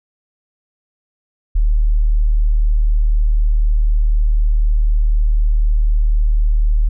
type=tone; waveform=sine; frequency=38 Hz; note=D#1; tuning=40 cents flat; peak=-10 dBFS; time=1.55-6.89 s; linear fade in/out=10 ms; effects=none